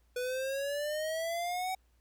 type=exponential sweep; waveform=square; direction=up; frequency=490.9 to 758 Hz; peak=-33 dBFS; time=0.16-1.75 s; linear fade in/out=5 ms; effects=added 59 Hz sine -65 dBFS peak until 2 s + pink hiss -75 dBFS RMS until 2 s